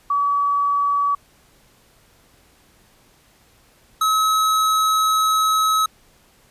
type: tone pair in turn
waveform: sine / square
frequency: 1141 / 1284.4 Hz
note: C#6 / E6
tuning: +50 / -45 cents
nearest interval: major second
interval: 205 cents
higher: second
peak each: -16 dBFS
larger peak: neither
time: 0.1-1.15 / 4.01-5.86 s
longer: second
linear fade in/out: 5 ms
effects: pink hiss -55 dBFS RMS until 6.5 s + resampled to 32000 Hz